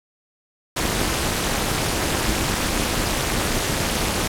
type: noise with amplitude modulation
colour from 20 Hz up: pink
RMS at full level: -18 dBFS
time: 0.76-4.28 s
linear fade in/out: 10 ms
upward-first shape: sine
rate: 268 Hz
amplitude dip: 95%
effects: low-pass 12000 Hz 12 dB/octave